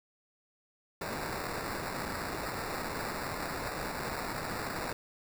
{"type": "noise with sample-and-hold", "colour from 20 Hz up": "blue", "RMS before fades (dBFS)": -37, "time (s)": [1.01, 4.93], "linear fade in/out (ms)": 5, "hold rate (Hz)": 3150, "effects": []}